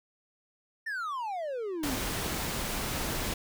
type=exponential sweep; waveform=triangle; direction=down; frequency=1836 to 241.2 Hz; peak=-30 dBFS; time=0.86-1.96 s; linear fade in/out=10 ms
type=noise; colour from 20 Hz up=pink; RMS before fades=-33 dBFS; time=1.83-3.34 s; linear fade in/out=5 ms
effects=none